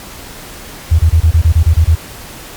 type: tone bursts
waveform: sine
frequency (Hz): 80.9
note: E2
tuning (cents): -32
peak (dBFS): -4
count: 10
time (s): 0.91-1.953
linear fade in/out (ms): 10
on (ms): 80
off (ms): 27
effects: pink hiss -31 dBFS RMS until 2.56 s + MP3 96 kbps